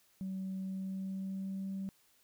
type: tone with pitch glide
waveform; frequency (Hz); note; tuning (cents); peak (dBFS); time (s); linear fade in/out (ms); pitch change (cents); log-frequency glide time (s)
sine; 190 to 193.32; F#3 to G3; +46 to -24; -35; 0.21-1.89; 0; +30; 0.61-1.72
effects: tanh soft clip ceiling -33 dBFS + white hiss -69 dBFS RMS until 2.23 s